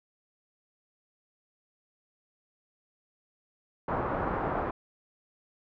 white low-pass noise, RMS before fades -31 dBFS, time 3.88-4.71 s, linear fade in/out 5 ms, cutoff 1200 Hz, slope 24 dB/octave, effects none

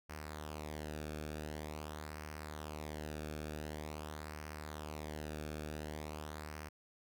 sawtooth tone with flanger, 76.2 Hz, D#2, 36 cents flat, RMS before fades -45 dBFS, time 0.09-6.69 s, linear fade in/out 10 ms, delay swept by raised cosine 0.27 to 1.01 ms, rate 0.46 Hz, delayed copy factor -0.6, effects none

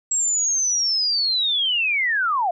sine linear sweep, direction down, 7660 to 659.3 Hz, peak -18 dBFS, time 0.11-2.51 s, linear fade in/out 5 ms, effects none

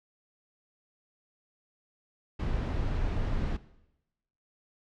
brown noise, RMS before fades -30 dBFS, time 2.39-3.57 s, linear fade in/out 10 ms, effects noise-tail reverb RT60 0.9 s tail -17 dB re dry + low-pass 4000 Hz 12 dB/octave

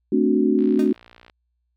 sine chord, D dominant seventh, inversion second, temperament equal, 220 / 261.6 / 293.7 / 370 Hz, A3 / C4 / D4 / F#4, 0 / 0 / 0 / 0 cents, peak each -21 dBFS, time 0.12-0.93 s, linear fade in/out 5 ms
click train, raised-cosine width 0.3 ms, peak -30 dBFS, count 43, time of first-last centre 0.59-1.298 s, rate 59.3 Hz
30% pulse tone with exponential decay, 308.2 Hz, D#4, 16 cents flat, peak -24 dBFS, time 0.79-0.96 s, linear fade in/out 2 ms, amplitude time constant 36 ms
effects added 60 Hz sine -69 dBFS peak until 1.76 s

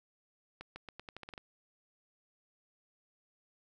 accelerating click train, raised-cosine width 0.3 ms, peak -29 dBFS, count 10, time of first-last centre 0.61-1.378 s, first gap 150 ms, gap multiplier 0.85, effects none

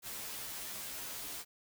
white noise with comb filter, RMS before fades -43 dBFS, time 0.02-1.45 s, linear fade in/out 50 ms, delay 12 ms, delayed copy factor -0.85, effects none

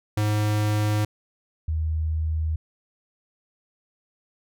square / sine tone pair in turn, 105.6 / 78.98 Hz, G#2 / D#2, +29 / +26 cents, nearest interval perfect fourth, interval 503 cents, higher first, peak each -21 / -22 dBFS, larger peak first, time 0.17-1.05 / 1.68-2.56 s, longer neither, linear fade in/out 5 ms, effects none

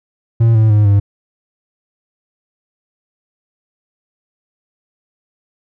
triangle tone with pitch steps, 114.8 / 109.93 / 105.27 / 100.81 Hz, A#2 / A2 / G#2 / G2, -26 / -1 / +24 / +49 cents, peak -5 dBFS, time 0.4-1 s, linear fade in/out 10 ms, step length 150 ms, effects none

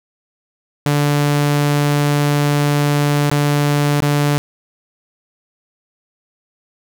sawtooth tone with dropouts, 145.6 Hz, D3, 15 cents flat, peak -9 dBFS, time 0.86-4.38 s, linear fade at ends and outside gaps 0 ms, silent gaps 3.3-3.315 / 4.004-4.023 s, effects none

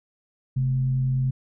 sine tone with frequency modulation, 130.81 Hz, C3, in tune, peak -20 dBFS, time 0.56-1.31 s, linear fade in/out 10 ms, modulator 90.7 Hz, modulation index 0.26, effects none

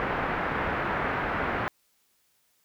white low-pass noise, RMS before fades -29 dBFS, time 0-1.68 s, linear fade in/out 0 ms, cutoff 1800 Hz, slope 24 dB/octave, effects white hiss -69 dBFS RMS until 2.64 s

